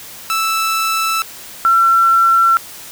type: tone pair in turn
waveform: sawtooth / sine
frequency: 1318.5 / 1352.4 Hz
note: E6 / E6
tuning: 0 / +44 cents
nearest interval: unison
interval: 44 cents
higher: second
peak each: -11 / -8 dBFS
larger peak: second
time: 0.3-1.22 / 1.65-2.57 s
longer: neither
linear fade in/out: 0 ms
effects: white hiss -34 dBFS RMS until 2.91 s